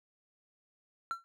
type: tone with exponential decay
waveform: triangle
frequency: 1356 Hz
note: E6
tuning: 49 cents sharp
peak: -27 dBFS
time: 1.11-1.24 s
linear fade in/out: 0 ms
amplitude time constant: 28 ms
effects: none